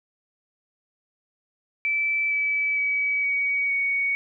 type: tone with pitch steps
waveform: sine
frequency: 2319 / 2298 / 2277 / 2256 / 2235 Hz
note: D7 / D7 / C#7 / C#7 / C#7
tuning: -22 / -38 / +46 / +30 / +14 cents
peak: -21 dBFS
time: 1.85-4.15 s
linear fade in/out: 0 ms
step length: 460 ms
effects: none